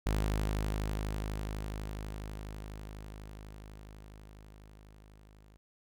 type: tone with level ramp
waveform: sawtooth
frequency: 52.1 Hz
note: G#1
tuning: 6 cents sharp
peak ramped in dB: -24 to -53 dBFS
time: 0.06-5.57 s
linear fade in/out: 0 ms
effects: none